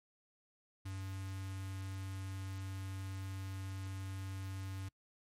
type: tone with notch filter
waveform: square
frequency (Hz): 96.1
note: G2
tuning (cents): -34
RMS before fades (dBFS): -43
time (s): 0.85-4.89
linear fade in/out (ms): 10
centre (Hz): 550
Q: 0.8
effects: noise-tail reverb RT60 0.1 s tail -25 dB re dry + MP3 64 kbps